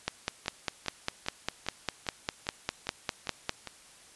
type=two click trains; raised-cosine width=0.2 ms; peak=-11 / -21 dBFS; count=18 / 9; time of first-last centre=0.08-3.494 / 0.46-3.673 s; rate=4.98 / 2.49 Hz; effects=white hiss -55 dBFS RMS until 4.15 s + resampled to 24000 Hz